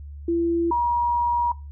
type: tone pair in turn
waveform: sine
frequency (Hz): 337.8 / 955.4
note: E4 / A#5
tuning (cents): +42 / +42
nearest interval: octave + tritone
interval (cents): 1800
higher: second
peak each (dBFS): -19 / -18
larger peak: second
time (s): 0.28-0.71 / 0.71-1.52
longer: second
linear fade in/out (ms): 5
effects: noise-tail reverb RT60 0.3 s tail -19 dB re dry + added 72 Hz sine -35 dBFS peak until 1.71 s